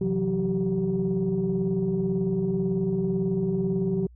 sine tone cluster, 132.4 / 166 / 184.1 / 386.3 Hz, C3 / E3 / F#3 / G4, +21 / +12 / -8 / -25 cents, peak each -32 / -30 / -25 / -26 dBFS, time 0.01-4.07 s, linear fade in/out 5 ms, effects tanh soft clip ceiling -16 dBFS + added 60 Hz sine -47 dBFS peak until 4.15 s

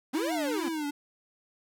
45% pulse linear two-way sweep, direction up then down, 233.1 to 740 to 233.1 Hz, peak -31 dBFS, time 0.13-0.69 s, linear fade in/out 10 ms, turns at 0.33 s
square tone with vibrato, 311.1 Hz, D#4, in tune, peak -31 dBFS, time 0.14-0.91 s, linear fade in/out 10 ms, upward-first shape triangle, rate 2.4 Hz, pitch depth 150 cents each way
effects none

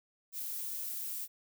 violet noise, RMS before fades -39 dBFS, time 0.32-1.28 s, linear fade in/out 50 ms, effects none

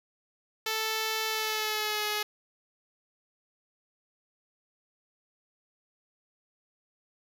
5% pulse tone with pitch glide, 440 to 421.3 Hz, A4 to G#4, 0 to +25 cents, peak -17 dBFS, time 0.66-2.23 s, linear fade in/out 5 ms, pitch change -75 cents, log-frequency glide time 1.28-2.06 s, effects none

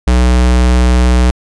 square tone, 61.74 Hz, B1, in tune, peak -7 dBFS, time 0.07-1.31 s, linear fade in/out 5 ms, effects resampled to 22050 Hz

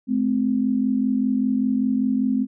sine tone pair together, 213.9 / 259 Hz, A3 / C4, -49 / -17 cents, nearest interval minor third, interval 332 cents, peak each -22 / -20 dBFS, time 0.07-2.47 s, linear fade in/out 50 ms, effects none

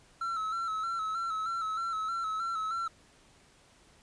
triangle tone with vibrato, 1323 Hz, E6, 6 cents sharp, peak -29 dBFS, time 0.21-2.88 s, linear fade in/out 5 ms, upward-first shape square, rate 3.2 Hz, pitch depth 41 cents each way, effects pink hiss -61 dBFS RMS until 4.02 s + resampled to 22050 Hz

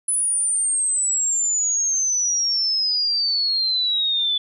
sine exponential sweep, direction down, 10060 to 3461 Hz, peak -18 dBFS, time 0.08-4.38 s, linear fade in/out 5 ms, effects none

